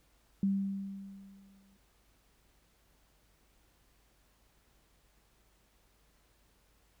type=tone with exponential decay; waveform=sine; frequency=196 Hz; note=G3; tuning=in tune; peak=-25 dBFS; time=0.43-1.77 s; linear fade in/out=2 ms; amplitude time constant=290 ms; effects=added 50 Hz sine -70 dBFS peak until 7 s + pink hiss -70 dBFS RMS until 7 s